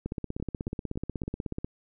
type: two click trains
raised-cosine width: 3 ms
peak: -19 / -24 dBFS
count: 27 / 4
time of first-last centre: 0.06-1.645 / 0.4-1.236 s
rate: 16.4 / 3.59 Hz
effects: none